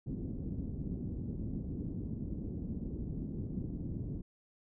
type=low-pass noise; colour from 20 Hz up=white; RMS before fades=-39 dBFS; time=0.06-4.22 s; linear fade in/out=10 ms; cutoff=270 Hz; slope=24 dB/octave; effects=none